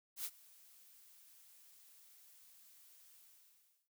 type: noise with ADSR envelope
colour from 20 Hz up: blue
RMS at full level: -40 dBFS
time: 0.16-3.89 s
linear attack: 85 ms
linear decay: 54 ms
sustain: -23 dB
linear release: 710 ms
effects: none